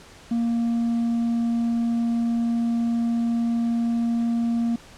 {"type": "tone with hard clipping", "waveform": "triangle", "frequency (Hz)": 233.2, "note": "A#3", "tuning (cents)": 1, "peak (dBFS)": -19, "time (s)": [0.31, 4.76], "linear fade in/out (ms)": 5, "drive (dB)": 1, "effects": ["pink hiss -47 dBFS RMS until 4.97 s", "low-pass 8000 Hz 12 dB/octave"]}